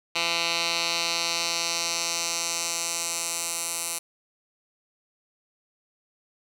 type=tone with band-pass filter sweep; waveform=10% pulse; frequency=168.8 Hz; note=E3; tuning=41 cents sharp; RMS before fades=-28 dBFS; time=0.15-3.99 s; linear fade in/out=10 ms; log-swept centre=3500 to 9500 Hz; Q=1.6; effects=none